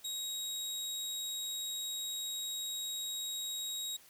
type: tone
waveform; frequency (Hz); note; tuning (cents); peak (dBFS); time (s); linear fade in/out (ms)
25% pulse; 3797; A#7; +31; -33; 0.04-3.97; 10
effects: white hiss -60 dBFS RMS until 4.09 s